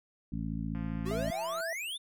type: harmonic tone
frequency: 55.1 Hz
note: A1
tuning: 3 cents sharp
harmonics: 1 / 2 / 3 / 4 / 5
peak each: -39 / -42 / -37 / -38 / -41 dBFS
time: 0.32-1.31 s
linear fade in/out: 5 ms
type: click train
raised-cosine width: 0.5 ms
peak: -36 dBFS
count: 150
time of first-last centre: 0.75-1.606 s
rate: 174 Hz
type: exponential sweep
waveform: square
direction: up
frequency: 349.2 to 3677 Hz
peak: -36 dBFS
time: 1.05-1.98 s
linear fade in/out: 20 ms
type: tone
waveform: sine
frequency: 659.3 Hz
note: E5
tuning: in tune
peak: -35 dBFS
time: 1.11-1.73 s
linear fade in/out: 2 ms
effects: none